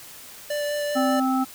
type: tone with vibrato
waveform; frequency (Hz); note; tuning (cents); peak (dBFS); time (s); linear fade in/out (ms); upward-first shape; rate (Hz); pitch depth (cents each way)
square; 587.3; D5; 0; -25; 0.5-1.2; 5; sine; 5; 9
type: harmonic tone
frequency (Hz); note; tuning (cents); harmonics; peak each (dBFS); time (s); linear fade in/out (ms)
261.6; C4; 0; 1 / 3 / 5; -21 / -26 / -28; 0.95-1.45; 20
effects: white hiss -43 dBFS RMS until 1.54 s